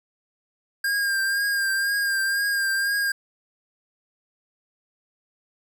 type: tone with vibrato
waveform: square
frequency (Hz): 1606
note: G6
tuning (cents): +41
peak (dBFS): -22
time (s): 0.84-3.12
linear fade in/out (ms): 5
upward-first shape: triangle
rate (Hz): 2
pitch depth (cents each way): 37
effects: none